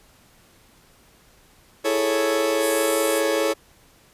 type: chord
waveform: 40% pulse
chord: A major seventh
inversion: second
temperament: equal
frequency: 329.6 / 415.3 / 440 / 554.4 Hz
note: E4 / G#4 / A4 / C#5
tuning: 0 / 0 / 0 / 0 cents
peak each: -26 / -27 / -24 / -22 dBFS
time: 1.84-3.54 s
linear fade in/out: 20 ms
type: band-pass noise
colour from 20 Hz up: pink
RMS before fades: -32 dBFS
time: 2.59-3.23 s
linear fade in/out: 50 ms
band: 7100 to 13000 Hz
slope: 96 dB/octave
effects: pink hiss -55 dBFS RMS until 4.13 s + resampled to 32000 Hz